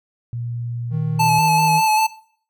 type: tone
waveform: sine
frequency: 118.9 Hz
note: A#2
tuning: 35 cents sharp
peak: -24 dBFS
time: 0.33-1.39 s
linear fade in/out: 0 ms
type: tone with pitch glide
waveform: triangle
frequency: 156.6 to 158.15 Hz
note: D#3 to D#3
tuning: +11 to +29 cents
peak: -18 dBFS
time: 0.9-1.82 s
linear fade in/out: 50 ms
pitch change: +18 cents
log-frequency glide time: 1.34-1.44 s
type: tone with vibrato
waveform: square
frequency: 869 Hz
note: A5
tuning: 22 cents flat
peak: -15 dBFS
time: 1.19-2.07 s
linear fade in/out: 10 ms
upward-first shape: square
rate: 5.1 Hz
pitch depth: 20 cents each way
effects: noise-tail reverb RT60 0.5 s tail -17 dB re dry